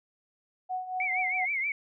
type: tone with tremolo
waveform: sine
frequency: 740 Hz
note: F#5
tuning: in tune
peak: -28 dBFS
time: 0.69-1.46 s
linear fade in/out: 20 ms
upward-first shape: triangle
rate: 4.4 Hz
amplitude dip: 75%
type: tone with vibrato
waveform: sine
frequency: 2200 Hz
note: C#7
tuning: 14 cents flat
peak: -27 dBFS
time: 1-1.72 s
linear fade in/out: 2 ms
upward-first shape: triangle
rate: 6.3 Hz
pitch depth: 130 cents each way
effects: none